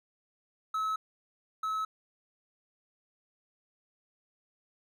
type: tone pair in turn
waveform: triangle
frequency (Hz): 1293 / 1293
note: E6 / E6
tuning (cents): -34 / -34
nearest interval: unison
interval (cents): 0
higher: neither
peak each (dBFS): -27 / -28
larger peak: first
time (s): 0.74-0.96 / 1.63-1.85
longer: neither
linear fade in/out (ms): 5
effects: none